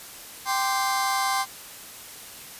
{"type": "chord", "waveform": "sawtooth", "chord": "G suspended fourth", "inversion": "none", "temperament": "just", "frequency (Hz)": [784, 1045.3, 1176], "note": ["G5", "C6", "D6"], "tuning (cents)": [0, -2, 2], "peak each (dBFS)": [-22, -22, -27], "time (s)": [0.45, 1.46], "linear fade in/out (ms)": 50, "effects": ["white hiss -42 dBFS RMS until 2.59 s", "resampled to 32000 Hz"]}